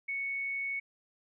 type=tone; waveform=sine; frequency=2217 Hz; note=C#7; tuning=in tune; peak=-32 dBFS; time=0.08-0.8 s; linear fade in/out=10 ms; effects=none